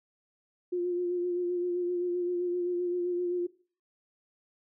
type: tone with vibrato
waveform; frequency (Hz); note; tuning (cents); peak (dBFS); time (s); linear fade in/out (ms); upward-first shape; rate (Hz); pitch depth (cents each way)
sine; 354; F4; +23; -27; 0.72-3.47; 10; sine; 7.7; 25
effects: noise-tail reverb RT60 0.4 s tail -18 dB re dry